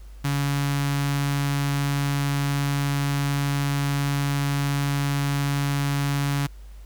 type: tone with notch filter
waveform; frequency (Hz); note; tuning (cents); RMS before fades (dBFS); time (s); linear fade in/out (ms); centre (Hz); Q
sawtooth; 141.4; C#3; +35; -24; 0.24-6.47; 10; 490; 0.89
effects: added 50 Hz sine -39 dBFS peak until 6.85 s + pink hiss -57 dBFS RMS until 6.85 s